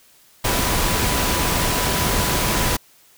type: tone in noise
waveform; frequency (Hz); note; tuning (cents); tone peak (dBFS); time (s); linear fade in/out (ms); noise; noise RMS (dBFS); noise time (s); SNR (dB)
sine; 987.8; B5; 0; -29; 0.44-2.77; 10; pink; -20; 0.44-2.77; -12
effects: white hiss -53 dBFS RMS until 3.17 s